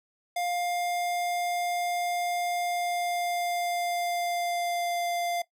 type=tone with pitch glide; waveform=square; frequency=704 to 695.9 Hz; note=F5 to F5; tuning=+14 to -6 cents; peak=-28 dBFS; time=0.36-5.42 s; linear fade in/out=5 ms; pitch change=-20 cents; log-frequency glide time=2.61-5.06 s; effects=noise-tail reverb RT60 0.1 s tail -17 dB re dry